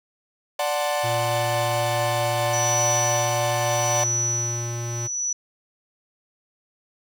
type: chord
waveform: 45% pulse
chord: D dominant seventh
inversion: none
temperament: equal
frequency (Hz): 587.3 / 740 / 880 / 1046.5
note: D5 / F#5 / A5 / C6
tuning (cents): 0 / 0 / 0 / 0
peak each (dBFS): -25 / -27 / -31 / -31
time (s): 0.59-4.04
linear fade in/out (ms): 5
type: tone with pitch glide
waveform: square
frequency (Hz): 116.54 to 118.17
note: A#2 to A#2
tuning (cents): 0 to +24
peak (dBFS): -28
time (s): 1.03-5.08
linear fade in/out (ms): 20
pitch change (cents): +24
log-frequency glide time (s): 2.43-2.85
type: tone with tremolo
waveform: sine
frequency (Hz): 5920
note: F#8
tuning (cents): 0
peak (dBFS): -21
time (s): 2.53-5.33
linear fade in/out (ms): 5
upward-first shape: sine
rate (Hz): 0.77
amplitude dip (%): 80
effects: none